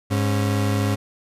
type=tone pair together; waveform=35% pulse; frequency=103 / 275.7 Hz; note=G#2 / C#4; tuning=-14 / -9 cents; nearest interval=octave + perfect fourth; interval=1705 cents; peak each=-18 / -24 dBFS; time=0.1-0.96 s; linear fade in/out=20 ms; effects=resampled to 32000 Hz